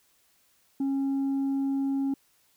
sine tone, 273.3 Hz, C#4, 24 cents flat, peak -22 dBFS, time 0.8-2.14 s, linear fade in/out 5 ms, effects tanh soft clip ceiling -24 dBFS + white hiss -66 dBFS RMS until 2.56 s

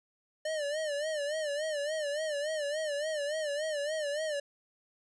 square tone with vibrato, 601 Hz, D5, 40 cents sharp, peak -32 dBFS, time 0.45-4.4 s, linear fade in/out 5 ms, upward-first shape sine, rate 3.5 Hz, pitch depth 100 cents each way, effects resampled to 22050 Hz + 11-bit

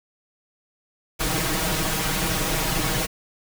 pink noise with comb filter, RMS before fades -24 dBFS, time 1.19-3.07 s, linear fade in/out 20 ms, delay 6.3 ms, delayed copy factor +0.95, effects none

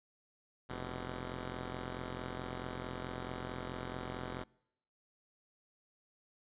5% pulse tone pair together, 44.58 / 126.1 Hz, F1 / B2, +36 / +36 cents, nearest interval octave + tritone, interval 1800 cents, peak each -31 / -32 dBFS, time 0.69-4.44 s, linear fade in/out 10 ms, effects noise-tail reverb RT60 0.8 s tail -26 dB re dry + resampled to 8000 Hz

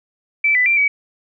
sine tone with pitch steps, 2322 / 1994 / 2360 / 2273 Hz, D7 / B6 / D7 / C#7, -20 / +16 / +8 / +43 cents, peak -12 dBFS, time 0.44-0.88 s, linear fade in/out 5 ms, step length 110 ms, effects none

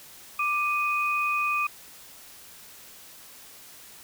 sine tone pair together, 1182.5 / 2494 Hz, D6 / D#7, +12 / +3 cents, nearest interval octave + minor second, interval 1291 cents, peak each -26 dBFS, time 0.39-1.67 s, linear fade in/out 5 ms, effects white hiss -48 dBFS RMS until 4.03 s

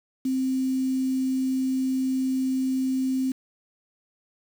sine tone with quantisation, 261.6 Hz, C4, in tune, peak -22 dBFS, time 0.25-3.32 s, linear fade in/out 5 ms, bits 7, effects none

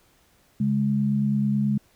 sine tone pair together, 138.89 / 208.1 Hz, C#3 / G#3, +4 / +4 cents, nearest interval perfect fifth, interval 700 cents, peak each -25 / -21 dBFS, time 0.6-1.78 s, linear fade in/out 5 ms, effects pink hiss -61 dBFS RMS until 1.95 s

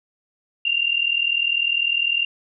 sine tone pair together, 2764 / 2804 Hz, F7 / F7, -19 / +6 cents, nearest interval unison, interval 25 cents, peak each -21 dBFS, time 0.65-2.25 s, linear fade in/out 5 ms, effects none

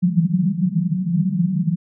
pink band-pass noise, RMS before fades -19 dBFS, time 0.02-1.76 s, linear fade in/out 10 ms, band 160 to 190 Hz, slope 96 dB/octave, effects none

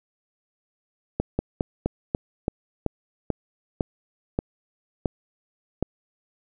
slowing click train, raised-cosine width 2 ms, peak -9 dBFS, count 12, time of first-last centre 1.2-5.826 s, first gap 190 ms, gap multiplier 1.15, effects none

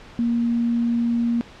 sine tone, 235 Hz, A#3, 14 cents sharp, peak -18 dBFS, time 0.19-1.41 s, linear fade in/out 0 ms, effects pink hiss -44 dBFS RMS until 1.6 s + low-pass 4000 Hz 12 dB/octave

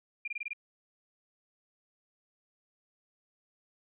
sine tone bursts, 2400 Hz, D7, 37 cents sharp, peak -33 dBFS, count 6, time 0.25-0.533 s, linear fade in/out 5 ms, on 28 ms, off 23 ms, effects none

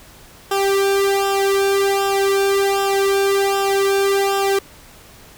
sawtooth tone with flanger, 394.1 Hz, G4, 9 cents sharp, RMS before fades -17 dBFS, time 0.51-4.59 s, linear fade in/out 5 ms, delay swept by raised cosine 0.46 to 1.56 ms, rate 1.3 Hz, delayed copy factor -1, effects pink hiss -44 dBFS RMS until 5.37 s

